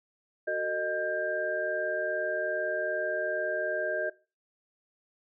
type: tone cluster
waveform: sine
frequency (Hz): 371.9 / 454.4 / 617 / 1591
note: F#4 / A#4 / D#5 / G6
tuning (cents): +9 / -44 / -15 / +25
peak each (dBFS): -36 / -37 / -30 / -33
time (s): 0.47-4.1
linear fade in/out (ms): 10
effects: noise-tail reverb RT60 0.3 s tail -19 dB re dry